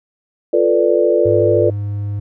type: chord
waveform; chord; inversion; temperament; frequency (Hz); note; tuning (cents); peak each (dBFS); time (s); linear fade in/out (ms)
sine; B half-diminished seventh; second; equal; 349.2 / 440 / 493.9 / 587.3; F4 / A4 / B4 / D5; 0 / 0 / 0 / 0; -16; 0.53-1.7; 5
type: tone with pitch glide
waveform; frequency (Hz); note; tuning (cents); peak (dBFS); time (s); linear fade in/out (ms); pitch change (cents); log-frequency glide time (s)
triangle; 103.83 to 102.22; G#2 to G#2; 0 to -27; -17; 1.25-2.2; 10; -27; 1.55-1.71
effects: none